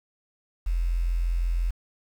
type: tone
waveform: sine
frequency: 42.93 Hz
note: F1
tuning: 29 cents flat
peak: -22 dBFS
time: 0.66-1.71 s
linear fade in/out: 10 ms
effects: 8-bit